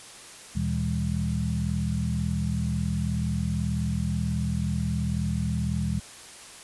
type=tone cluster; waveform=sine; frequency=76.8 / 120.5 / 162.5 / 201 Hz; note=D#2 / B2 / E3 / G3; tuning=-22 / -42 / -24 / +44 cents; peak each=-30 dBFS; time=0.55-6 s; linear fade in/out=10 ms; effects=white hiss -45 dBFS RMS until 6.63 s + resampled to 24000 Hz